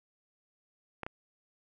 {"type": "clicks", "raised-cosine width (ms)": 0.5, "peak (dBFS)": -22, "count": 2, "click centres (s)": [1.033, 1.065], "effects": []}